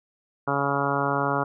harmonic tone, 140.4 Hz, C#3, 22 cents sharp, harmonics 1 / 2 / 3 / 4 / 5 / 6 / 7 / 8 / 9 / 10, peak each -31 / -31 / -31 / -31 / -31 / -31 / -31 / -31 / -31 / -31 dBFS, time 0.47-1.44 s, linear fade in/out 10 ms, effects none

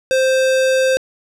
square tone, 523.3 Hz, C5, in tune, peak -13 dBFS, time 0.11-0.97 s, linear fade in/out 0 ms, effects low-pass 9000 Hz 12 dB/octave

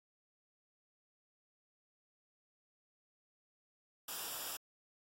white noise with comb filter, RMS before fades -43 dBFS, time 4.08-4.57 s, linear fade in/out 5 ms, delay 0.47 ms, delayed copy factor -0.65, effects AAC 48 kbps

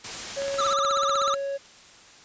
white noise, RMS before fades -34 dBFS, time 0.04-0.74 s, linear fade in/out 5 ms
triangle tone, 554.4 Hz, C#5, in tune, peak -25 dBFS, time 0.36-1.58 s, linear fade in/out 20 ms
click train, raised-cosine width 0.3 ms, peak -19 dBFS, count 16, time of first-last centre 0.42-1.34 s, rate 16.3 Hz
square tone with vibrato, 1260 Hz, D#6, 21 cents sharp, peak -23 dBFS, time 0.58-1.35 s, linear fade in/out 10 ms, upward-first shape sine, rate 16 Hz, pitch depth 120 cents each way
effects white hiss -50 dBFS RMS until 2.24 s + resampled to 16000 Hz

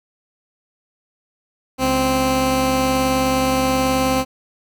15% pulse tone pair together, 69.95 / 260.9 Hz, C#2 / C4, +16 / -5 cents, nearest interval octave + major seventh, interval 2279 cents, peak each -19 / -10 dBFS, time 1.78-4.25 s, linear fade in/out 50 ms, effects none

